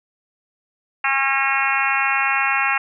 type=harmonic tone with a mistuned harmonic; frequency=271.9 Hz; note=C#4; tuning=33 cents flat; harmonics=3 / 4 / 5 / 6 / 7 / 8 / 9 / 10; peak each=-25 / -25 / -25 / -25 / -25 / -25 / -25 / -25 dBFS; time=1.04-2.78 s; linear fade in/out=5 ms; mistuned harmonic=7; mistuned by=-16 cents; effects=none